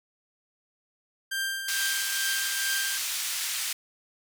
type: tone with tremolo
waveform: sawtooth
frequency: 1583 Hz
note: G6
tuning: 17 cents sharp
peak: -23 dBFS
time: 1.31-2.98 s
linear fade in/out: 10 ms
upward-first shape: triangle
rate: 2.3 Hz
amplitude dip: 55%
type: band-pass noise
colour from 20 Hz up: white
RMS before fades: -31 dBFS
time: 1.68-3.73 s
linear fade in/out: 5 ms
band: 1700 to 10000 Hz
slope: 12 dB/octave
effects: none